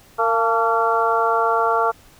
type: harmonic tone with a mistuned harmonic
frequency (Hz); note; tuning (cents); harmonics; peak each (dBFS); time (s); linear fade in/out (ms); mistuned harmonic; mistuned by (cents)
228.8; A#3; -32; 2 / 3 / 4 / 5 / 6; -22 / -22 / -22 / -22 / -22; 0.18-1.92; 20; 4; -53
effects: pink hiss -50 dBFS RMS until 2.19 s